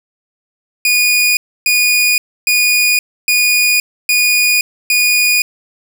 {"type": "tone bursts", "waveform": "sawtooth", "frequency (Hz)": 2456, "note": "D#7", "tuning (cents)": -23, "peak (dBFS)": -6, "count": 6, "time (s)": [0.85, 5.42], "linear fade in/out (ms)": 2, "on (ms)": 520, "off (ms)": 290, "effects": []}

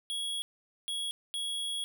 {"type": "tone bursts at uneven times", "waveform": "square", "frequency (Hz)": 3330, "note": "G#7", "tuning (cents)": 4, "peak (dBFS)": -33, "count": 3, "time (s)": [[0.1, 0.42], [0.88, 1.11], [1.34, 1.84]], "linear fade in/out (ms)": 0, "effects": []}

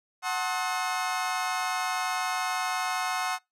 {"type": "chord", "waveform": "30% pulse", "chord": "F# diminished seventh", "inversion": "none", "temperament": "just", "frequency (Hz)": [740, 888, 1065.6, 1278.7], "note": ["F#5", "A5", "C6", "Eb6"], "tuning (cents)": [0, 16, 31, 47], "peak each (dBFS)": [-28, -34, -30, -32], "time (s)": [0.22, 3.39], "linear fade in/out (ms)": 50, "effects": ["noise-tail reverb RT60 0.2 s tail -25 dB re dry", "low-pass 11000 Hz 12 dB/octave"]}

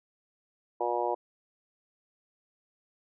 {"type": "harmonic tone", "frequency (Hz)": 120, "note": "B2", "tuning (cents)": -49, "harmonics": [3, 4, 5, 6, 7, 8], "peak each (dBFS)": [-34, -34, -34, -34, -34, -34], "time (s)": [0.8, 1.15], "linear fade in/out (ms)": 10, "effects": []}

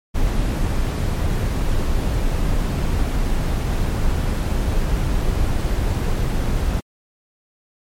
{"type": "noise", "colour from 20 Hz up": "brown", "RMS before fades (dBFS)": -19, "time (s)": [0.14, 6.81], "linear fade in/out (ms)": 20, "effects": ["MP3 64 kbps"]}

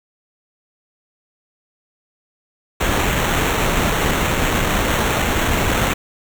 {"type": "noise with sample-and-hold", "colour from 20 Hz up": "pink", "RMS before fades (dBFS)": -18, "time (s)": [2.8, 5.94], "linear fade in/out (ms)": 10, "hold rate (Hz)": 4900, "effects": []}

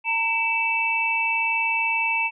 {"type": "tone cluster", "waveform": "sine", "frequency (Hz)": [911, 2281, 2648], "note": ["A#5", "C#7", "E7"], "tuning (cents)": [-40, 49, 7], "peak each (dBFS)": [-26, -28, -22], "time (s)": [0.04, 2.31], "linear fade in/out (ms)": 50, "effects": []}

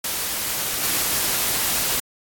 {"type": "noise with level steps", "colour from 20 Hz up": "white", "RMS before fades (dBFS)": [-25, -22], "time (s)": [0.04, 2], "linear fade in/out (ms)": 5, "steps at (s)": 0.83, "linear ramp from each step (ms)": 5, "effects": ["AAC 64 kbps"]}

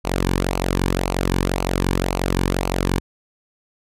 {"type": "tone with flanger", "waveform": "sawtooth", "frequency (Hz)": 45.72, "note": "F#1", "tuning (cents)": -20, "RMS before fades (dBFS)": -21, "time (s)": [0.04, 3], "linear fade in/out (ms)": 20, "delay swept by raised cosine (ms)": [0.56, 1.56], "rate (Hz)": 1.9, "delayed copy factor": -0.65, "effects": ["resampled to 32000 Hz"]}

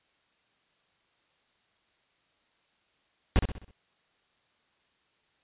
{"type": "noise with echo", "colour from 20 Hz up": "brown", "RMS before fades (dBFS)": -20, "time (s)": [3.36, 3.39], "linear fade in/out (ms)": 0, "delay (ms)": 64, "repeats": 5, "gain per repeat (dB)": -7, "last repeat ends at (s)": 3.71, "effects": ["white hiss -70 dBFS RMS until 5.43 s", "resampled to 8000 Hz"]}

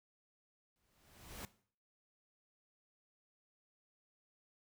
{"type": "noise with exponential growth", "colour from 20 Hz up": "pink", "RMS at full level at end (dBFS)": -45, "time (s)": [0.76, 1.45], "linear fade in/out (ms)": 0, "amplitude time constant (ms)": 150, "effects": ["noise-tail reverb RT60 0.5 s tail -17 dB re dry"]}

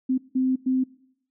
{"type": "tone bursts at uneven times", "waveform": "sine", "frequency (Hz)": 259.1, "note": "C4", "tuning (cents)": -17, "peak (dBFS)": -19, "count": 3, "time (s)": [[0.09, 0.18], [0.35, 0.56], [0.66, 0.84]], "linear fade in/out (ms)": 10, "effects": ["noise-tail reverb RT60 0.7 s tail -21 dB re dry"]}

